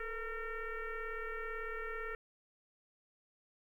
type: tone with frequency modulation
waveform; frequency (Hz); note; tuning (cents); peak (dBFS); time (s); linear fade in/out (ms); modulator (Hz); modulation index
sine; 903; A5; +45; -38; 0-2.15; 2; 461; 2.5
effects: 12-bit